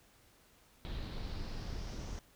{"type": "noise with low-pass filter sweep", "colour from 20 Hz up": "brown", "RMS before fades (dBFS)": -41, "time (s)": [0.85, 2.19], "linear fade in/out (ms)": 0, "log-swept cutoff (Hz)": [3800, 6200], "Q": 4.1, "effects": ["pink hiss -65 dBFS RMS until 2.35 s"]}